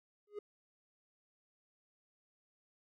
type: tone with exponential growth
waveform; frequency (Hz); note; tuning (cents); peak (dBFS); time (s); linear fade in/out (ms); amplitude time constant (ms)
triangle; 414.3; G#4; -4; -35; 0.27-0.39; 5; 25
effects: none